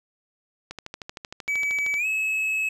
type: click train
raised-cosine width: 0.2 ms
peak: -18 dBFS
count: 17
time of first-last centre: 0.71-1.941 s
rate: 13 Hz
type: tone with pitch glide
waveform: triangle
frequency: 2286 to 2581 Hz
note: D7 to E7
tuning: -47 to -37 cents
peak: -21 dBFS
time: 1.48-2.69 s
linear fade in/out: 5 ms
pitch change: +210 cents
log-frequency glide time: 1.97-2.06 s
effects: none